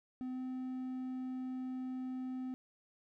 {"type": "tone with pitch glide", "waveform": "triangle", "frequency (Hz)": [255, 256.8], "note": ["C4", "C4"], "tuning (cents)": [-44, -32], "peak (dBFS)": -36, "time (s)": [0.21, 2.54], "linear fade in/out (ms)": 0, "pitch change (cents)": 12, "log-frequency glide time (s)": [0.32, 0.39], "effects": []}